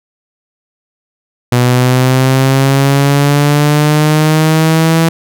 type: linear sweep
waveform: sawtooth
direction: up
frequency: 122.3 to 164.81 Hz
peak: -3 dBFS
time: 1.52-5.09 s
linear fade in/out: 5 ms
effects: none